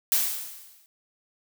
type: noise with exponential decay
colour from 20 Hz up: blue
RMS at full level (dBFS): -20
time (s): 0.12-0.86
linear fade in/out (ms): 0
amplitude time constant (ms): 160
effects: none